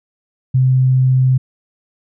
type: tone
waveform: sine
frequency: 129.6 Hz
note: C3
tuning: 16 cents flat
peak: -9 dBFS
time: 0.54-1.38 s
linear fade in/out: 10 ms
effects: none